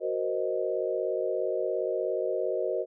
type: chord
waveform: sine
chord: C half-diminished seventh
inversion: second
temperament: equal with one note detuned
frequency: 372.1 / 466.2 / 523.3 / 622.3 Hz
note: Gb4 / Bb4 / C5 / Eb5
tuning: +10 / 0 / 0 / 0 cents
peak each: -32 dBFS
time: 0-2.86 s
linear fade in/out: 50 ms
effects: none